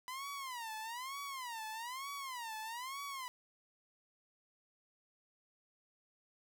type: tone with vibrato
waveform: sawtooth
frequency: 992 Hz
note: B5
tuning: 7 cents sharp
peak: -38 dBFS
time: 0.08-3.28 s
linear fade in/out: 0 ms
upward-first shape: sine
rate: 1.1 Hz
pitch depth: 230 cents each way
effects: 12-bit